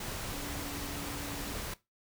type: tone in noise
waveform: sine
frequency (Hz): 285.9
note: D4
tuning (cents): -46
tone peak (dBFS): -43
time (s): 0.33-1.53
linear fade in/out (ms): 5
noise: pink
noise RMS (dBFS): -39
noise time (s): 0-1.74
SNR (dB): -7
effects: noise-tail reverb RT60 0.2 s tail -17 dB re dry